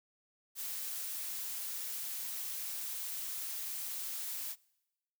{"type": "noise", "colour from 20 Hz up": "blue", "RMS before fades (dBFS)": -40, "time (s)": [0.55, 4.56], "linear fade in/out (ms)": 50, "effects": ["noise-tail reverb RT60 1.0 s tail -25 dB re dry"]}